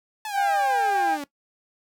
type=exponential sweep; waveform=sawtooth; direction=down; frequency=880 to 277.2 Hz; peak=-26 dBFS; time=0.25-1.24 s; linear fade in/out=2 ms
type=harmonic tone; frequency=800 Hz; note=G5; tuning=35 cents sharp; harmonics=1 / 2 / 3; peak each=-20 / -30 / -42 dBFS; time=0.33-1.18 s; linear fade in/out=50 ms
effects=noise-tail reverb RT60 0.1 s tail -18 dB re dry